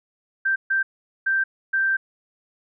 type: tone bursts at uneven times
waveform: sine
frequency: 1568 Hz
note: G6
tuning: in tune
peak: -18 dBFS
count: 4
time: 0.45-0.56 / 0.7-0.83 / 1.26-1.44 / 1.73-1.97 s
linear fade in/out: 10 ms
effects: none